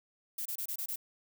violet noise bursts, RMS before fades -37 dBFS, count 6, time 0.38-0.96 s, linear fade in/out 5 ms, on 75 ms, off 26 ms, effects none

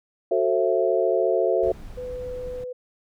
sine chord, F# half-diminished seventh, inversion none, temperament just, 370 / 444 / 532.8 / 666 Hz, F#4 / A4 / C5 / E5, 0 / +16 / +31 / +18 cents, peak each -24 dBFS, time 0.31-1.72 s, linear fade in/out 5 ms
brown noise, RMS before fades -39 dBFS, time 1.63-2.64 s, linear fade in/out 2 ms
sine tone, 500 Hz, B4, 21 cents sharp, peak -30 dBFS, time 1.97-2.73 s, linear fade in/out 10 ms
effects none

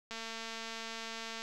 click train, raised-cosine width 0.2 ms, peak -25 dBFS, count 297, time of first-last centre 0.11-1.42 s, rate 226 Hz, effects none

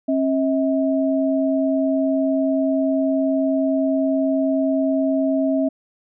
sine tone pair together, 269.9 / 640.6 Hz, C#4 / E5, -46 / -50 cents, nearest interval octave + minor third, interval 1496 cents, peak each -18 / -21 dBFS, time 0.08-5.69 s, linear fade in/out 10 ms, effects none

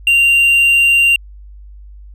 triangle tone, 2773 Hz, F7, 13 cents flat, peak -6 dBFS, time 0.07-1.16 s, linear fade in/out 2 ms, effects added 50 Hz sine -33 dBFS peak until 2.14 s

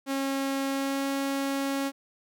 sawtooth tone with pitch glide, 272.5 to 274.9 Hz, C#4 to C#4, -29 to -14 cents, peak -23 dBFS, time 0.06-1.92 s, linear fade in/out 50 ms, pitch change +15 cents, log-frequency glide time 0.68-1.08 s, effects none

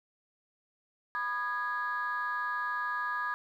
sine chord, G# minor, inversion first, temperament equal with one note detuned, 987.8 / 1221.7 / 1661.2 Hz, B5 / D#6 / G#6, 0 / -32 / 0 cents, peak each -36 / -34 / -33 dBFS, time 1.15-3.34 s, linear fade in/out 0 ms, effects tanh soft clip ceiling -24 dBFS + 11-bit

